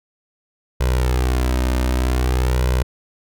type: tone with flanger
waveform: sawtooth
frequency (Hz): 62.7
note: B1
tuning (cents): +27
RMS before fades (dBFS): -18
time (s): 0.8-2.83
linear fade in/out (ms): 10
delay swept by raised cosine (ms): 2 to 3.3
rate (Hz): 0.52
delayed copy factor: +0.65
effects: none